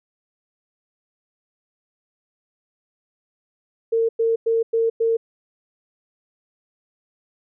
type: tone bursts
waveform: sine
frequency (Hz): 455.4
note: A#4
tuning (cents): -40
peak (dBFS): -16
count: 5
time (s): 3.92-5.17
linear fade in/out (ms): 10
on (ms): 170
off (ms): 100
effects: none